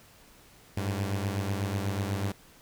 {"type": "beating tone pair", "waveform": "sawtooth", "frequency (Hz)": [97.3, 105.4], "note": ["G2", "G#2"], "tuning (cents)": [-12, 26], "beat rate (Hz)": 8.1, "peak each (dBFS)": [-26, -30], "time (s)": [0.77, 2.32], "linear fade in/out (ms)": 5, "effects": ["pink hiss -56 dBFS RMS until 2.61 s"]}